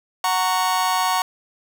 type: chord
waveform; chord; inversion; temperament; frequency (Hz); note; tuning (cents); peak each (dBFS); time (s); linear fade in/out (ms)
40% pulse; F# major; none; just; 740 / 925 / 1110; F#5 / A#5 / C#6; 0 / -14 / +2; -22; 0.24-1.22; 2
effects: none